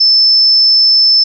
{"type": "tone", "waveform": "sine", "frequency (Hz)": 5274, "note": "E8", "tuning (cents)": 0, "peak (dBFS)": -5, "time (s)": [0, 1.24], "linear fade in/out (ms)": 10, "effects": []}